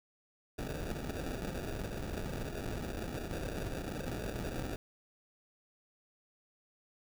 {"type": "noise with sample-and-hold", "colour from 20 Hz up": "pink", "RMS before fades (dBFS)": -39, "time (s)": [0.58, 4.76], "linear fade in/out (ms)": 5, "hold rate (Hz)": 1050, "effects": []}